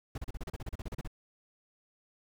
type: noise bursts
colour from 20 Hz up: brown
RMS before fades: -37 dBFS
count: 15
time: 0.15-1.076 s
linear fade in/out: 5 ms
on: 30 ms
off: 34 ms
effects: none